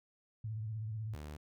sine tone with vibrato, 109.2 Hz, A2, 13 cents flat, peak -37 dBFS, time 0.44-1.15 s, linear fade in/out 5 ms, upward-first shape triangle, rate 16 Hz, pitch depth 82 cents each way
sawtooth tone, 74.9 Hz, D2, 35 cents sharp, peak -40 dBFS, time 1.13-1.37 s, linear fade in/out 10 ms
effects none

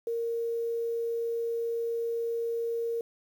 sine tone with quantisation, 463.7 Hz, A#4, 9 cents flat, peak -28 dBFS, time 0.07-3.01 s, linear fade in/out 2 ms, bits 9, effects none

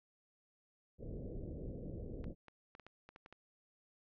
pink low-pass noise, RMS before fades -45 dBFS, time 0.98-2.35 s, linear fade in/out 50 ms, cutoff 550 Hz, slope 48 dB/octave
clicks, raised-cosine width 0.2 ms, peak -33 dBFS, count 9, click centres 2.242 / 2.483 / 2.751 / 2.797 / 2.866 / 3.09 / 3.161 / 3.261 / 3.326 s
effects low-pass 2000 Hz 12 dB/octave

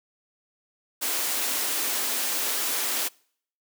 white high-pass noise, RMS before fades -27 dBFS, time 1.01-3.09 s, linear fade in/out 20 ms, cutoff 230 Hz, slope 96 dB/octave, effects noise-tail reverb RT60 0.6 s tail -26 dB re dry

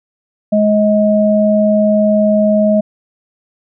sine tone pair together, 210.6 / 631 Hz, G#3 / D#5, +24 / +24 cents, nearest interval octave + perfect fifth, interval 1900 cents, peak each -11 dBFS, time 0.52-2.81 s, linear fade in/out 10 ms, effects none

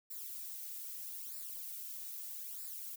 violet noise with flanger, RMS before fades -45 dBFS, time 0.1-2.96 s, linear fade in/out 10 ms, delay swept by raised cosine 0.32 to 2.62 ms, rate 0.79 Hz, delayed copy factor -0.7, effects none

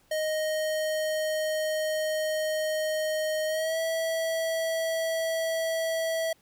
square tone with pitch glide, 622.3 to 652.1 Hz, D#5 to E5, 0 to -19 cents, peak -27 dBFS, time 0.11-6.33 s, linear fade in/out 5 ms, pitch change +81 cents, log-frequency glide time 3.47-3.79 s, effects pink hiss -64 dBFS RMS until 6.41 s

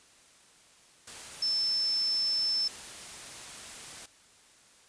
sine tone in noise, 5290 Hz, E8, 5 cents sharp, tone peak -26 dBFS, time 1.42-2.68 s, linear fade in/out 5 ms, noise white, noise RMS -44 dBFS, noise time 1.07-4.06 s, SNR +15 dB, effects white hiss -59 dBFS RMS until 4.88 s + resampled to 22050 Hz

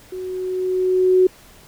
sine tone with level ramp, 370 Hz, F#4, in tune, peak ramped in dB -27 to -9 dBFS, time 0.12-1.27 s, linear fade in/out 5 ms, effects pink hiss -47 dBFS RMS until 1.67 s

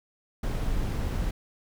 brown noise, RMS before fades -28 dBFS, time 0.43-1.31 s, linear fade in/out 5 ms, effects none

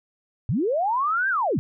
sine linear two-way sweep, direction up then down, 92.5 to 1620 to 92.5 Hz, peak -20 dBFS, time 0.49-1.59 s, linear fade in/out 0 ms, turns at 1.29 s, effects none

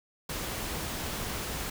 pink noise, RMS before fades -35 dBFS, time 0.29-1.7 s, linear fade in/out 5 ms, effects none

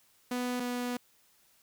sawtooth tone pair in turn, 247.5 / 245.4 Hz, B3 / B3, +4 / -11 cents, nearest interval unison, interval 15 cents, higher first, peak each -27 / -28 dBFS, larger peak first, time 0.31-0.6 / 0.6-0.97 s, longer second, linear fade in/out 5 ms, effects white hiss -66 dBFS RMS until 1.62 s

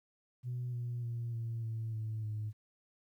sine tone with pitch steps, 123.47 / 120.58 / 117.76 / 115 / 112.31 / 109.68 / 107.12 Hz, B2 / B2 / A#2 / A#2 / A2 / A2 / A2, 0 / -41 / +18 / -23 / +36 / -5 / -46 cents, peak -34 dBFS, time 0.43-2.53 s, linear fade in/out 50 ms, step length 300 ms, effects tanh soft clip ceiling -32 dBFS + 12-bit

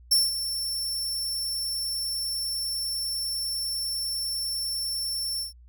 sawtooth tone with ADSR envelope, 5410 Hz, E8, 44 cents sharp, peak -14 dBFS, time 0.11-5.53 s, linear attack 11 ms, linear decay 190 ms, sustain -11 dB, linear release 130 ms, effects added 60 Hz sine -48 dBFS peak until 5.68 s

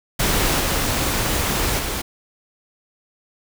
pink noise with level steps, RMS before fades -19 / -21 / -25 dBFS, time 0.19-2.02 s, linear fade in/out 10 ms, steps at 0.6 / 1.79 s, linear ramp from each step 2 ms, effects none

